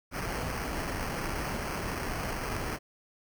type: noise with sample-and-hold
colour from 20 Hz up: pink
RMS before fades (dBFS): -34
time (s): 0.11-2.79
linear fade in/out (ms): 50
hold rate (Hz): 3675
effects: none